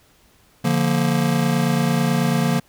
square chord, Bb major, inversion first, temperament just, 145.68 / 174.81 / 233.1 Hz, D3 / F3 / Bb3, -14 / +2 / 0 cents, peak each -22 dBFS, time 0.64-2.6 s, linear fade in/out 10 ms, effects pink hiss -56 dBFS RMS until 2.68 s

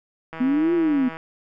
click train, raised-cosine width 0.5 ms, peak -20 dBFS, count 137, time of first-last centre 0.33-1.17 s, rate 162 Hz
sine linear two-way sweep, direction up then down, 245.5 to 349.9 to 245.5 Hz, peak -17 dBFS, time 0.4-1.09 s, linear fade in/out 10 ms, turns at 0.74 s
effects none

